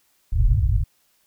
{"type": "low-pass noise", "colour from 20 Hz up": "pink", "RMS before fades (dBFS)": -18, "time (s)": [0.32, 0.84], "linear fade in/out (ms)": 10, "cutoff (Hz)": 130, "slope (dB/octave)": 96, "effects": ["white hiss -64 dBFS RMS until 1.26 s"]}